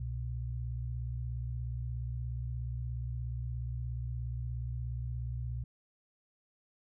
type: tone pair together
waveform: sine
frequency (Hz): 64.5 / 121.41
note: C2 / B2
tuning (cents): -24 / -29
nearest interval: major seventh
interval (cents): 1095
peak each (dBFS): -37 / -37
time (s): 0-5.64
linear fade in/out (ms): 5
effects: none